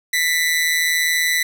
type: tone with amplitude modulation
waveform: sawtooth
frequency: 1983 Hz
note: B6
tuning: 7 cents sharp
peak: -10 dBFS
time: 0.13-1.43 s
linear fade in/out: 5 ms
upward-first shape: sine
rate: 161 Hz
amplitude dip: 60%
effects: none